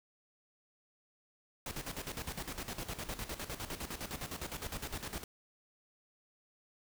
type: noise with tremolo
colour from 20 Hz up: pink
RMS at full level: -40 dBFS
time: 1.66-5.24 s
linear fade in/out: 2 ms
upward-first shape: square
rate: 9.8 Hz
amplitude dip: 70%
effects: none